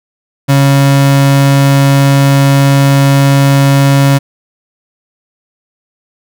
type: tone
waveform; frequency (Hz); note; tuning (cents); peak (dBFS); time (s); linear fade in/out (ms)
35% pulse; 138.59; C#3; 0; -3; 0.48-4.19; 20
effects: none